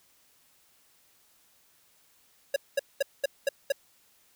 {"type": "tone bursts", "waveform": "square", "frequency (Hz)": 554.4, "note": "C#5", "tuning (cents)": 0, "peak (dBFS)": -23, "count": 6, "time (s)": [2.54, 3.722], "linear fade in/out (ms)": 5, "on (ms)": 22, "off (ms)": 210, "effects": ["white hiss -64 dBFS RMS until 4.35 s"]}